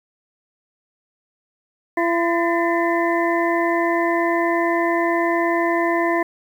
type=harmonic tone with a mistuned harmonic; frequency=338.9 Hz; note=E4; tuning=48 cents sharp; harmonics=1 / 2 / 3 / 5 / 6; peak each=-20 / -22 / -24 / -26 / -28 dBFS; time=1.97-6.23 s; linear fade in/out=5 ms; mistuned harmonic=5; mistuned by=+89 cents; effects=8-bit